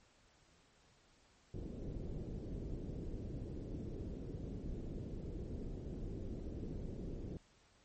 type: low-pass noise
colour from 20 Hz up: pink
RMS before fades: -44 dBFS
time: 1.54-7.37 s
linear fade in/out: 2 ms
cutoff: 440 Hz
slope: 24 dB/octave
effects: pink hiss -69 dBFS RMS until 7.84 s + MP3 32 kbps